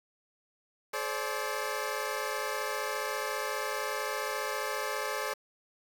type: tone cluster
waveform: 15% pulse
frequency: 427.9 / 527 / 582 Hz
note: A4 / C5 / D5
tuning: -48 / +12 / -16 cents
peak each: -30 dBFS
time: 0.93-5.34 s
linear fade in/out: 10 ms
effects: 8-bit